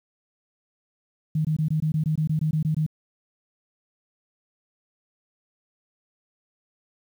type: tone bursts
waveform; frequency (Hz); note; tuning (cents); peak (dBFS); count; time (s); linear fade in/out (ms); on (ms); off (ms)
sine; 155.56; D#3; 0; -20; 13; 1.35-2.864; 5; 98; 20
effects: 9-bit